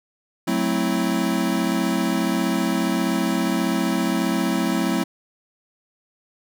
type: chord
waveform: square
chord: F# half-diminished seventh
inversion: none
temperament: equal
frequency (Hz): 185 / 220 / 261.6 / 329.6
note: F#3 / A3 / C4 / E4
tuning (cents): 0 / 0 / 0 / 0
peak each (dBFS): -26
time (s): 0.47-5.04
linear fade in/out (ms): 10
effects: none